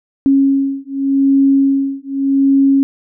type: beating tone pair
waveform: sine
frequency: 273.4 / 274.25 Hz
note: C#4 / C#4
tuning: -24 / -18 cents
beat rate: 0.85 Hz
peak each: -13 dBFS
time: 0.26-2.83 s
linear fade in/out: 0 ms
effects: none